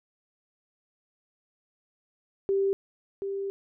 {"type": "tone pair in turn", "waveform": "sine", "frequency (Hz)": [392, 394], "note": ["G4", "G4"], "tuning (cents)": [0, 9], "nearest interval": "unison", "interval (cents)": 9, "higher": "second", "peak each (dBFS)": [-22, -29], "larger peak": "first", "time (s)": [[2.49, 2.73], [3.22, 3.5]], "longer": "second", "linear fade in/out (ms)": 0, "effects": []}